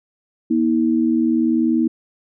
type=tone pair together; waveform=sine; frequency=239.7 / 320 Hz; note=A#3 / D#4; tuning=+48 / +49 cents; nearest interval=perfect fourth; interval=501 cents; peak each=-17 dBFS; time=0.5-1.88 s; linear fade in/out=10 ms; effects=none